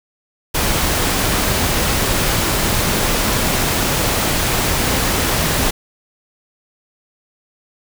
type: noise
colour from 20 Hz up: pink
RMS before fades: -17 dBFS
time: 0.54-5.71 s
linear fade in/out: 10 ms
effects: none